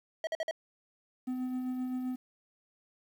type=tone bursts; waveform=square; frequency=643 Hz; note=E5; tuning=43 cents flat; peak=-31 dBFS; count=4; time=0.24-0.511 s; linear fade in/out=2 ms; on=31 ms; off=49 ms
type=tone with tremolo; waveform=triangle; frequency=254 Hz; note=B3; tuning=49 cents sharp; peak=-29 dBFS; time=1.27-2.16 s; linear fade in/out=10 ms; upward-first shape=sine; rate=7.7 Hz; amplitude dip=30%
effects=low-pass 4000 Hz 12 dB/octave + 10-bit